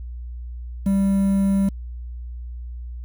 triangle tone with quantisation, 196 Hz, G3, in tune, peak -14 dBFS, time 0.86-1.69 s, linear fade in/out 5 ms, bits 7, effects added 60 Hz sine -30 dBFS peak until 3.04 s

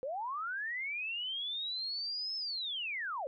sine linear two-way sweep, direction up then down, 493.9 to 5274 to 493.9 Hz, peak -35 dBFS, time 0.03-3.27 s, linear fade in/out 0 ms, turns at 2.36 s, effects none

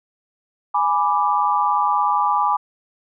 sine chord, G# diminished, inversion none, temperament equal, 830.6 / 987.8 / 1174.7 Hz, G#5 / B5 / D6, 0 / 0 / 0 cents, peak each -20 dBFS, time 0.74-2.57 s, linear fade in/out 10 ms, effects none

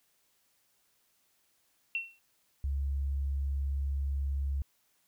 sine tone with exponential decay, 2715 Hz, F7, 50 cents flat, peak -27 dBFS, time 1.95-2.19 s, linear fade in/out 1 ms, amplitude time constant 51 ms
sine tone, 69.2 Hz, C#2, 2 cents flat, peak -29 dBFS, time 2.64-4.62 s, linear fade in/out 0 ms
effects white hiss -72 dBFS RMS until 5.07 s

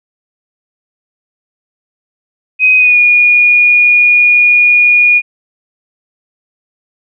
sine tone with pitch glide, 2514 to 2442 Hz, D#7 to D#7, +17 to -33 cents, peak -4 dBFS, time 2.59-5.22 s, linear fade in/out 50 ms, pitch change -50 cents, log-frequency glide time 2.77-2.98 s, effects none

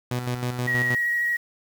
sawtooth tone with tremolo, 123.7 Hz, B2, 3 cents sharp, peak -20 dBFS, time 0.11-0.95 s, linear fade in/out 5 ms, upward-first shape square, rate 6.3 Hz, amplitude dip 50%
sine tone with vibrato, 1904 Hz, A#6, 36 cents sharp, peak -21 dBFS, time 0.67-1.37 s, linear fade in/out 10 ms, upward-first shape sine, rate 13 Hz, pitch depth 12 cents each way
effects 7-bit

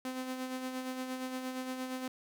sawtooth tone with tremolo, 257.4 Hz, C4, 28 cents flat, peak -31 dBFS, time 0.05-2.08 s, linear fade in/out 2 ms, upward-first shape sine, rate 8.6 Hz, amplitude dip 45%, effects none

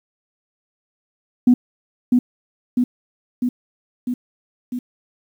sine tone with echo, 246.9 Hz, B3, in tune, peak -7 dBFS, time 1.47-1.54 s, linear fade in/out 5 ms, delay 650 ms, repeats 5, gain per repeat -3 dB, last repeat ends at 4.79 s, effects tanh soft clip ceiling -3 dBFS + 8-bit

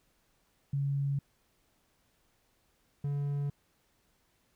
sine / triangle tone pair in turn, 139.8 / 142.74 Hz, C#3 / D3, +15 / -49 cents, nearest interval unison, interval 36 cents, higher second, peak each -28 dBFS, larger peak neither, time 0.73-1.19 / 3.04-3.5 s, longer neither, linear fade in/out 5 ms, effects pink hiss -72 dBFS RMS until 4.55 s

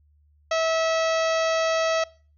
harmonic tone with a mistuned harmonic, 649 Hz, E5, 27 cents flat, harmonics 1 / 2 / 3 / 4 / 5 / 6 / 7 / 8 / 9 / 10, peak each -22 / -28 / -32 / -34 / -36 / -38 / -39 / -40 / -41 / -42 dBFS, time 0.51-2.04 s, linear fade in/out 5 ms, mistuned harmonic 8, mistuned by +59 cents, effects noise-tail reverb RT60 0.4 s tail -23 dB re dry + added 74 Hz sine -57 dBFS peak until 2.37 s

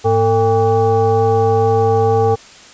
sine tone with frequency modulation, 451.1 Hz, A4, 43 cents sharp, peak -10 dBFS, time 0.04-2.36 s, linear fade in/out 20 ms, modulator 347 Hz, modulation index 1.1, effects white hiss -40 dBFS RMS until 2.73 s + resampled to 16000 Hz

